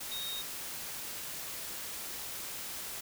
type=tone in noise; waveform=sine; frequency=3729 Hz; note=A#7; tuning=in tune; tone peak=-37 dBFS; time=0.11-0.42 s; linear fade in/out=10 ms; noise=white; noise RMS=-41 dBFS; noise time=0-3.01 s; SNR=+1 dB; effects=none